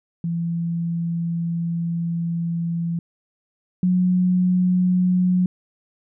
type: tone pair in turn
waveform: sine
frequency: 168.7 / 181.59 Hz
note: E3 / F#3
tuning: +40 / -32 cents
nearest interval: minor second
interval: 128 cents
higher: second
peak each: -21 / -15 dBFS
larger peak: second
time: 0.24-2.99 / 3.83-5.46 s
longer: first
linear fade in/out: 2 ms
effects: none